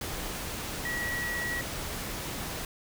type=tone in noise; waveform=sine; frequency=1924 Hz; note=B6; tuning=46 cents flat; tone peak=-31 dBFS; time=0.85-1.61 s; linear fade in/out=2 ms; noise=pink; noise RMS=-36 dBFS; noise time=0.01-2.65 s; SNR=+2 dB; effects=none